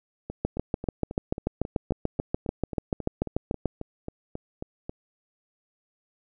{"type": "two click trains", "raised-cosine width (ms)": 2, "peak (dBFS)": [-20, -11], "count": [18, 23], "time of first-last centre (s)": [[0.3, 4.895], [0.45, 3.657]], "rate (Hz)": [3.7, 6.86], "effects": []}